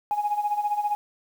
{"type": "tone with tremolo", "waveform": "sine", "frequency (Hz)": 830.6, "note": "G#5", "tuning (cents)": 0, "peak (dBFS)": -19, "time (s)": [0.11, 0.95], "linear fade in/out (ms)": 0, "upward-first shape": "sine", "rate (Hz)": 15, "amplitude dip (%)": 75, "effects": ["tanh soft clip ceiling -16 dBFS", "8-bit"]}